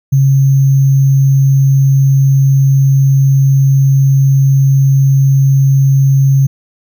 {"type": "tone with sample-and-hold", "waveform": "sine", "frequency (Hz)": 136, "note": "C#3", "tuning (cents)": -33, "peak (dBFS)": -5, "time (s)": [0.12, 6.47], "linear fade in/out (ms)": 10, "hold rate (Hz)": 6300, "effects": []}